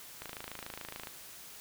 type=click train; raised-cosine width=0.3 ms; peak=-25 dBFS; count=24; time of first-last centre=0.22-1.072 s; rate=27 Hz; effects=white hiss -50 dBFS RMS until 1.6 s